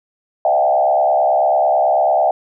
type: tone with frequency modulation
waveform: sine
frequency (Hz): 698.5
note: F5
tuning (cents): 0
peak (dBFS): -11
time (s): 0.45-2.31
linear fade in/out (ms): 2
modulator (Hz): 69.1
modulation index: 1.5
effects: none